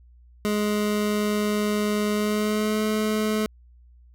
25% pulse tone with pitch glide, 209.3 to 214.9 Hz, G#3 to A3, +14 to -41 cents, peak -18 dBFS, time 0.45-3.46 s, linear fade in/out 0 ms, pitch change +45 cents, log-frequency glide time 2.13-2.83 s, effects added 60 Hz sine -49 dBFS peak until 4.14 s

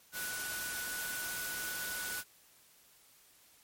sine tone in noise, 1480 Hz, F#6, in tune, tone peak -40 dBFS, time 0.12-2.24 s, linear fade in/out 50 ms, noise white, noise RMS -40 dBFS, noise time 0.12-2.24 s, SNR -3 dB, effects white hiss -63 dBFS RMS until 3.63 s + MP3 64 kbps

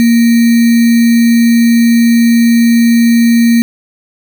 sine tone with sample-and-hold, 233.1 Hz, A#3, in tune, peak -4 dBFS, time 0-3.62 s, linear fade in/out 0 ms, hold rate 2100 Hz, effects none

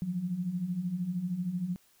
sine beating tone pair, 168.8 / 181.8 Hz, E3 / F#3, +41 / -30 cents, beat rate 13 Hz, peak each -37 / -31 dBFS, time 0.02-1.76 s, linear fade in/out 0 ms, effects white hiss -65 dBFS RMS until 2 s

